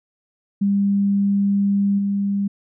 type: tone with level steps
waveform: sine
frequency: 199.8 Hz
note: G3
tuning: 33 cents sharp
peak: -15 / -18 dBFS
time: 0.61-2.48 s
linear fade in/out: 10 ms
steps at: 1.98 s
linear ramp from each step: 10 ms
effects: none